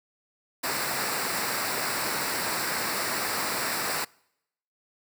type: noise with comb filter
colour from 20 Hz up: pink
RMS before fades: -29 dBFS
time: 0.63-4.05 s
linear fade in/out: 10 ms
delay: 0.31 ms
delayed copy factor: -0.65
effects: noise-tail reverb RT60 0.8 s tail -26 dB re dry + high-pass 150 Hz 12 dB/octave